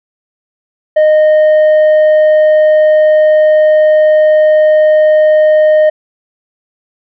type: tone with tanh clipping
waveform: sine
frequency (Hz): 616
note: D#5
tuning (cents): -17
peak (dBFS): -5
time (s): 0.96-5.9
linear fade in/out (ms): 10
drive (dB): 4
effects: none